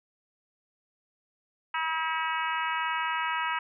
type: harmonic tone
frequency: 321.3 Hz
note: E4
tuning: 44 cents flat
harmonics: 3 / 4 / 5 / 6 / 7 / 8 / 9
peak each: -31 / -33 / -35 / -37 / -38 / -39 / -40 dBFS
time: 1.74-3.59 s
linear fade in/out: 5 ms
effects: none